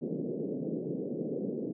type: band-pass noise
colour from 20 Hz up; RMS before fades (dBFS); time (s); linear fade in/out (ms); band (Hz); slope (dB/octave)
white; -35; 0.01-1.73; 20; 150 to 490; 48
effects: none